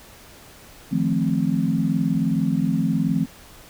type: chord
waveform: sine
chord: F dominant seventh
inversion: third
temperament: equal with one note detuned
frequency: 155.56 / 174.61 / 217.2 / 261.6 Hz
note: Eb3 / F3 / A3 / C4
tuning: 0 / 0 / -22 / 0 cents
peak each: -25 / -23 / -24 / -24 dBFS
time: 0.91-3.26 s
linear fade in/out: 20 ms
effects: pink hiss -46 dBFS RMS until 3.69 s